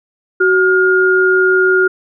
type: tone pair together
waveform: sine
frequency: 373.9 / 1420 Hz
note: F#4 / F6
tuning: +18 / +28 cents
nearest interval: octave + major seventh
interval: 2310 cents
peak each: -11 dBFS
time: 0.4-1.88 s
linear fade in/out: 10 ms
effects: none